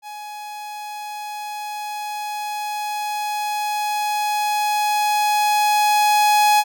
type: tone with level ramp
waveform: 45% pulse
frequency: 839 Hz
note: G#5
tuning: 17 cents sharp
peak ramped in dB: -32 to -12 dBFS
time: 0.02-6.64 s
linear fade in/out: 50 ms
effects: none